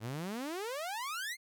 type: exponential sweep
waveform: sawtooth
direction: up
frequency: 104.5 to 2170 Hz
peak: -33 dBFS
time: 0-1.37 s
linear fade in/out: 50 ms
effects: none